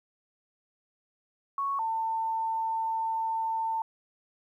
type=tone pair in turn; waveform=sine; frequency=1108.7 / 896.6 Hz; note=C#6 / A5; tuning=0 / +32 cents; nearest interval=major third; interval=368 cents; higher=first; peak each=-27 dBFS; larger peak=neither; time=1.58-1.79 / 1.79-3.82 s; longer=second; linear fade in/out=2 ms; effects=11-bit